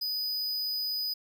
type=tone; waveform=square; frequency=4978 Hz; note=D#8; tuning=in tune; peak=-30 dBFS; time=0.01-1.14 s; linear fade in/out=10 ms; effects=11-bit